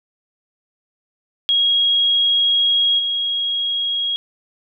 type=tone with level steps; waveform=sine; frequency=3291 Hz; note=G#7; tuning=16 cents flat; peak=-13 / -18 dBFS; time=1.49-4.16 s; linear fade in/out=0 ms; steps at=2.98 s; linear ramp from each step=20 ms; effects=none

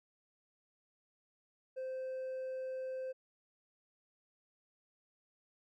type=tone with hard clipping; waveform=sine; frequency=520 Hz; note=C5; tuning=11 cents flat; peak=-39 dBFS; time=1.76-3.13 s; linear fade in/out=20 ms; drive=2 dB; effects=none

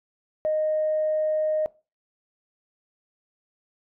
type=tone; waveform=sine; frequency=619 Hz; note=D#5; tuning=9 cents flat; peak=-20 dBFS; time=0.45-1.66 s; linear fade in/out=0 ms; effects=noise-tail reverb RT60 0.3 s tail -21 dB re dry + tanh soft clip ceiling -16 dBFS

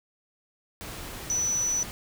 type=tone in noise; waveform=sine; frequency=5950 Hz; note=F#8; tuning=9 cents sharp; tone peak=-24 dBFS; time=1.3-1.83 s; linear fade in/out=0 ms; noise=pink; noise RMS=-39 dBFS; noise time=0.81-1.91 s; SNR=+12 dB; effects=none

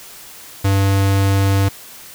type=tone; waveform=square; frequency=98 Hz; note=G2; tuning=in tune; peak=-13 dBFS; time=0.64-1.69 s; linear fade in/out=10 ms; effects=white hiss -38 dBFS RMS until 2.14 s

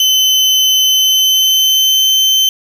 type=tone with pitch glide; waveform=35% pulse; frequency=3048 to 3085 Hz; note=G7 to G7; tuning=-49 to -28 cents; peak=-6 dBFS; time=0-2.49 s; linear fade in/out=2 ms; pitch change=+21 cents; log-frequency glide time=0.83-2.21 s; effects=none

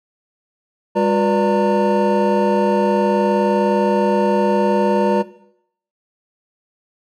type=tone cluster; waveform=triangle; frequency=202.1 / 359.6 / 486.6 / 587 / 915 Hz; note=G#3 / F#4 / B4 / D5 / A#5; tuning=-47 / -49 / -26 / -1 / -32 cents; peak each=-18 dBFS; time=0.95-5.23 s; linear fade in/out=20 ms; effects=noise-tail reverb RT60 0.7 s tail -17 dB re dry

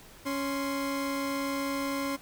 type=tone pair together; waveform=30% pulse; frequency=277.2 / 1046.5 Hz; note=C#4 / C6; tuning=0 / 0 cents; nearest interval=octave + major seventh; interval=2300 cents; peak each=-28 / -33 dBFS; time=0.25-2.17 s; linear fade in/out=20 ms; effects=pink hiss -52 dBFS RMS until 2.21 s

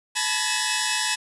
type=tone cluster; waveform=10% pulse; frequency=864 / 987 / 1677 / 1865 / 2597 Hz; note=A5 / B5 / G#6 / A#6 / E7; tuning=-32 / -1 / +16 / 0 / -26 cents; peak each=-20 dBFS; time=0.15-1.16 s; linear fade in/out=20 ms; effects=resampled to 24000 Hz + 8-bit

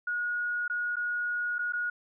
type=tone with dropouts; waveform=sine; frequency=1447 Hz; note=F#6; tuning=39 cents flat; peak=-28 dBFS; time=0.07-1.9 s; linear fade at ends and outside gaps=5 ms; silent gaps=0.68-0.698 / 0.958-0.966 / 1.584-1.59 / 1.724-1.733 s; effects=none

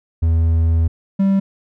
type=tone pair in turn; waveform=triangle; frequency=82 / 195.03 Hz; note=E2 / G3; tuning=-9 / -9 cents; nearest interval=octave + minor third; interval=1500 cents; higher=second; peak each=-10 dBFS; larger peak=neither; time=0.22-0.88 / 1.19-1.4 s; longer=first; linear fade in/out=10 ms; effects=none

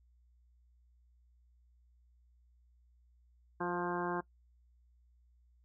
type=harmonic tone with a mistuned harmonic; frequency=176.2 Hz; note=F3; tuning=16 cents sharp; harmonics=1 / 2 / 3 / 4 / 5 / 6 / 7 / 8 / 9; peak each=-41 / -37 / -47 / -43 / -42 / -41 / -49 / -48 / -45 dBFS; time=3.6-4.21 s; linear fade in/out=10 ms; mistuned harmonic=3; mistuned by=-28 cents; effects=noise-tail reverb RT60 0.1 s tail -20 dB re dry + added 60 Hz sine -64 dBFS peak until 5.64 s

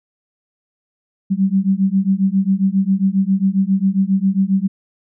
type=beating tone pair; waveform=sine; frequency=189.5 / 196.9 Hz; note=F#3 / G3; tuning=+42 / +8 cents; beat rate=7.4 Hz; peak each=-16 dBFS; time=1.3-4.68 s; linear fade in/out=20 ms; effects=none

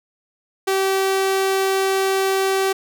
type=tone; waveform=sawtooth; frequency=385.5 Hz; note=G4; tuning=29 cents flat; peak=-13 dBFS; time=0.67-2.73 s; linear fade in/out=10 ms; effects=none

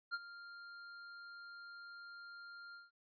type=tone with ADSR envelope; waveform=square; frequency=1396.9 Hz; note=F6; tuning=in tune; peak=-36 dBFS; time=0.11-2.91 s; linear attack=31 ms; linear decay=38 ms; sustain=-15 dB; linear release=170 ms; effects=resampled to 11025 Hz

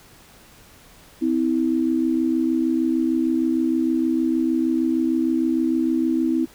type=tone pair together; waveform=sine; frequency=257.1 / 323.6 Hz; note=C4 / E4; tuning=-30 / -32 cents; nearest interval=major third; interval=398 cents; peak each=-21 / -20 dBFS; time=1.21-6.46 s; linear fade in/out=20 ms; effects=pink hiss -49 dBFS RMS until 6.54 s

